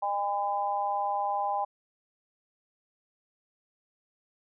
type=harmonic tone; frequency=202.3 Hz; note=G#3; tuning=45 cents flat; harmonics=3 / 4 / 5; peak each=-36 / -28 / -33 dBFS; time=0.02-1.65 s; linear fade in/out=10 ms; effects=none